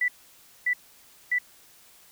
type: tone bursts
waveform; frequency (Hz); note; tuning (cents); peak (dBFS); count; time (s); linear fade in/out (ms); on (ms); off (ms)
sine; 1975.5; B6; 0; -21; 3; 0.01-1.386; 5; 72; 580
effects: white hiss -55 dBFS RMS until 2.11 s